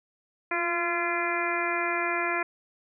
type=harmonic tone with a mistuned harmonic; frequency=343 Hz; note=F4; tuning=31 cents flat; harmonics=1 / 2 / 3 / 4 / 5 / 6 / 7; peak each=-33 / -33 / -33 / -33 / -33 / -33 / -33 dBFS; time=0.51-2.43 s; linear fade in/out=5 ms; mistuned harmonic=1; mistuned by=+30 cents; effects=none